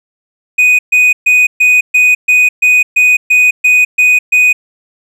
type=tone bursts; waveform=triangle; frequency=2489 Hz; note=D#7; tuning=in tune; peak=-3 dBFS; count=12; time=0.58-4.53 s; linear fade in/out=10 ms; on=210 ms; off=130 ms; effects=none